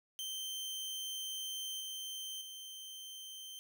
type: tone with level steps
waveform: sawtooth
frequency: 3118 Hz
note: G7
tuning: 10 cents flat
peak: -36 / -38 / -43 dBFS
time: 0.19-3.59 s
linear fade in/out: 0 ms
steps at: 1.8 / 2.41 s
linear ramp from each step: 5 ms
effects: none